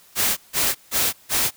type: noise bursts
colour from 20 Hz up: white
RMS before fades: -20 dBFS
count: 4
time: 0.15-1.51 s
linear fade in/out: 50 ms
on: 220 ms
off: 160 ms
effects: white hiss -52 dBFS RMS until 1.56 s